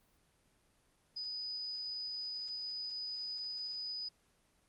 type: tone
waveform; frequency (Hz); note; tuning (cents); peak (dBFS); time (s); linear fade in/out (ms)
sine; 4978; D#8; 0; -38; 1.16-4.09; 10
effects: pink hiss -72 dBFS RMS until 4.68 s + Opus 24 kbps